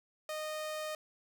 sawtooth tone, 617 Hz, D#5, 15 cents flat, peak -33 dBFS, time 0.29-0.95 s, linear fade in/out 2 ms, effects 12-bit

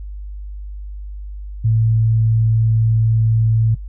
sine tone, 112 Hz, A2, 31 cents sharp, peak -12 dBFS, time 1.64-3.75 s, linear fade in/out 10 ms, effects noise-tail reverb RT60 0.1 s tail -20 dB re dry + added 50 Hz sine -27 dBFS peak until 3.88 s

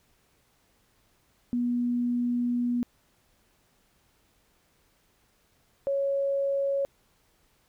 sine tone pair in turn, 242.4 / 554 Hz, B3 / C#5, -32 / -1 cents, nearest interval octave + major second, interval 1431 cents, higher second, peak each -24 dBFS, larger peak neither, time 1.53-2.83 / 5.87-6.85 s, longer first, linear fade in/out 0 ms, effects pink hiss -67 dBFS RMS until 7.68 s

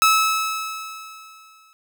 sawtooth tone with exponential decay, 1299 Hz, E6, 26 cents flat, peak -8 dBFS, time 0.02-1.73 s, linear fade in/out 0 ms, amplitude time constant 370 ms, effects none

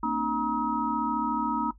sine tone cluster, 228.1 / 262.4 / 301 / 951 / 1275 Hz, A#3 / C4 / D4 / A#5 / D#6, -37 / +5 / +43 / +34 / +42 cents, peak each -32 / -35 / -32 / -27 / -32 dBFS, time 0.03-1.71 s, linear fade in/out 5 ms, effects noise-tail reverb RT60 0.1 s tail -17 dB re dry + added 50 Hz sine -50 dBFS peak until 1.78 s

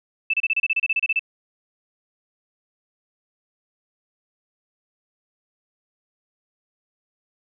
sine tone bursts, 2637 Hz, E7, in tune, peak -17 dBFS, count 14, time 0.3-1.194 s, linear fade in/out 5 ms, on 36 ms, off 30 ms, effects none

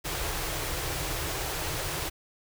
pink band-stop noise, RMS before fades -32 dBFS, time 0.04-2.1 s, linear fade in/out 20 ms, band 170 to 290 Hz, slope 96 dB/octave, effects none

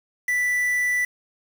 triangle tone with quantisation, 1975.5 Hz, B6, in tune, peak -18 dBFS, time 0.28-1.05 s, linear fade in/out 5 ms, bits 6, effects none

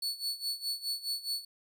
40% pulse tone with tremolo, 4435 Hz, C#8, in tune, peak -29 dBFS, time 0.02-1.45 s, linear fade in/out 5 ms, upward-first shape sine, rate 4.8 Hz, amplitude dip 85%, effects none

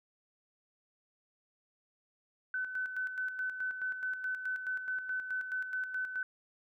sine tone with tremolo, 1513 Hz, F#6, 38 cents sharp, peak -32 dBFS, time 2.54-6.23 s, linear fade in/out 2 ms, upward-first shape square, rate 4.7 Hz, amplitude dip 55%, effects none

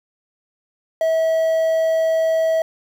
triangle tone, 647 Hz, E5, 32 cents flat, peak -13 dBFS, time 1.01-2.62 s, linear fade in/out 2 ms, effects 7-bit

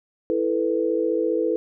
sine chord, E suspended fourth, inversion none, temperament just, 329.6 / 439.5 / 494.4 Hz, E4 / A4 / B4, 0 / -2 / +2 cents, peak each -24 dBFS, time 0.3-1.56 s, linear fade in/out 0 ms, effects none

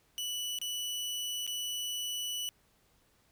sawtooth tone with dropouts, 2960 Hz, F#7, in tune, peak -31 dBFS, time 0.18-2.49 s, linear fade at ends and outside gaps 0 ms, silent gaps 0.587-0.615 / 1.466-1.476 s, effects pink hiss -69 dBFS RMS until 3.31 s

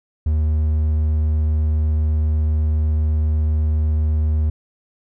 triangle tone, 77 Hz, D#2, 17 cents flat, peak -13 dBFS, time 0.26-4.5 s, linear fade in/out 5 ms, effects none

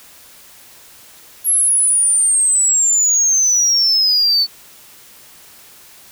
sine exponential sweep, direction down, 11360 to 4450 Hz, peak -9 dBFS, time 1.44-4.47 s, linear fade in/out 50 ms, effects tanh soft clip ceiling -9 dBFS + white hiss -43 dBFS RMS until 6.11 s

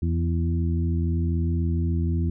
harmonic tone with a mistuned harmonic, 83.9 Hz, E2, 31 cents sharp, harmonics 1 / 2 / 3 / 4, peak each -22 / -28 / -32 / -34 dBFS, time 0.02-2.3 s, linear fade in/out 5 ms, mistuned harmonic 3, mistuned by -21 cents, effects none

